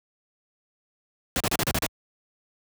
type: noise bursts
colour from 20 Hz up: pink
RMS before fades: -24 dBFS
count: 7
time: 1.36-1.864 s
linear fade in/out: 0 ms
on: 42 ms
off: 35 ms
effects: high-pass 60 Hz 12 dB/octave